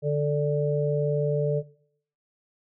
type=harmonic tone; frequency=146.83 Hz; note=D3; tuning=in tune; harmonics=1 / 3 / 4; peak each=-25 / -26 / -28 dBFS; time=0.02-1.63 s; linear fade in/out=50 ms; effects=noise-tail reverb RT60 0.6 s tail -19 dB re dry

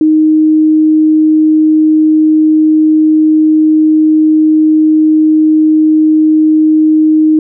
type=tone; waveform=sine; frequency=311.1 Hz; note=D#4; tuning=in tune; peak=-4 dBFS; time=0.01-7.39 s; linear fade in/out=2 ms; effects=none

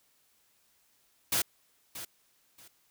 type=noise with echo; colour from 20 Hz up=white; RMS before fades=-28 dBFS; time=1.32-1.42 s; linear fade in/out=5 ms; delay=630 ms; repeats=2; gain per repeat=-13 dB; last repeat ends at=2.68 s; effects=white hiss -69 dBFS RMS until 2.9 s

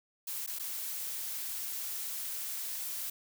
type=noise with dropouts; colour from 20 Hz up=blue; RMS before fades=-38 dBFS; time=0.27-3.1 s; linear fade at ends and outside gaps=5 ms; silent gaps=0.464-0.474 / 0.588-0.595 s; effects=none

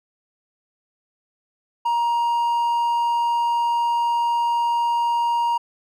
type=tone; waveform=triangle; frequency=942 Hz; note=A#5; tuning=18 cents sharp; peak=-16 dBFS; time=1.85-5.58 s; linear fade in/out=10 ms; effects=none

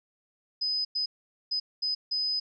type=tone bursts at uneven times; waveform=sine; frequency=5020 Hz; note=D#8; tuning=15 cents sharp; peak=-26 dBFS; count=5; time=0.61-0.85 / 0.95-1.06 / 1.51-1.6 / 1.82-1.95 / 2.11-2.4 s; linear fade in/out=10 ms; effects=none

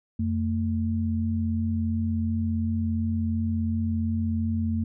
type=tone pair together; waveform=sine; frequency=89 / 224.3 Hz; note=F2 / A3; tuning=+33 / +34 cents; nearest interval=octave + major third; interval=1601 cents; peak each=-26 dBFS; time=0.19-4.84 s; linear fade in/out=5 ms; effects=none

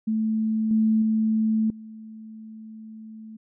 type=tone with level steps; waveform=sine; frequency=219.4 Hz; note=A3; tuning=5 cents flat; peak=-21 / -17 / -19 / -38 dBFS; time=0.07-3.37 s; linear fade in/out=10 ms; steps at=0.71 / 1.02 / 1.7 s; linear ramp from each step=2 ms; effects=none

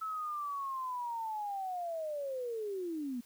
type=linear sweep; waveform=sine; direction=down; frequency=1310 to 232.3 Hz; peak=-35 dBFS; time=0.01-3.21 s; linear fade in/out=10 ms; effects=white hiss -63 dBFS RMS until 3.25 s

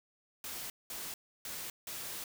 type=noise bursts at uneven times; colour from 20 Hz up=white; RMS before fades=-42 dBFS; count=4; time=0.44-0.7 / 0.9-1.14 / 1.45-1.7 / 1.87-2.24 s; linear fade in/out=2 ms; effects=none

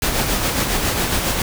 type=noise with tremolo; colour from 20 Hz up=pink; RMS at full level=-18 dBFS; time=0.02-1.42 s; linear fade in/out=2 ms; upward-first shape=sine; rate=7.3 Hz; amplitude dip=40%; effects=none

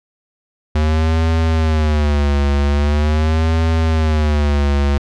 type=tone with vibrato; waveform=square; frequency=75.9 Hz; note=D#2; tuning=42 cents flat; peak=-13 dBFS; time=0.75-4.98 s; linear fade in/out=5 ms; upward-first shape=sine; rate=0.43 Hz; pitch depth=120 cents each way; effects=low-pass 5000 Hz 12 dB/octave

